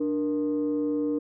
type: tone pair together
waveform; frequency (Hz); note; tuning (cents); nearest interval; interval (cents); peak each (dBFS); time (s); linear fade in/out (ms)
sine; 294.7 / 470; D4 / A#4; +6 / +14; minor sixth; 808; -24 / -28; 0-1.19; 10
effects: tanh soft clip ceiling -19 dBFS